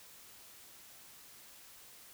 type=silence; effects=white hiss -56 dBFS RMS until 2.13 s